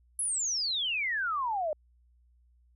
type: exponential sweep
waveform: sine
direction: down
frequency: 11000 to 587.3 Hz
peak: -28 dBFS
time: 0.19-1.73 s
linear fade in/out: 2 ms
effects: added 60 Hz sine -61 dBFS peak until 2.75 s